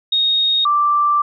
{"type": "tone pair in turn", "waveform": "sine", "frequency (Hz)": [3729, 1174.6], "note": ["A#7", "D6"], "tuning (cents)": [0, 0], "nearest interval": "octave + minor sixth", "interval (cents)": 2000, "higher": "first", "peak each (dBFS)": [-13, -12], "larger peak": "second", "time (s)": [[0.12, 0.65], [0.65, 1.22]], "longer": "second", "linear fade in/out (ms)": 5, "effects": []}